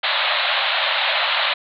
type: band-pass noise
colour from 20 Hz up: white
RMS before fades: -20 dBFS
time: 0.03-1.54 s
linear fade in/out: 10 ms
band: 550 to 4100 Hz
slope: 96 dB/octave
effects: none